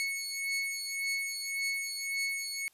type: beating tone pair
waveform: sawtooth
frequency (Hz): 2204 / 2205.8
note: C#7 / C#7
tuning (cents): -11 / -9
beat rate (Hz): 1.8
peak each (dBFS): -31 / -33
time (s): 0-2.68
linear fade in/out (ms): 0
effects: white hiss -67 dBFS RMS until 2.73 s + resampled to 32000 Hz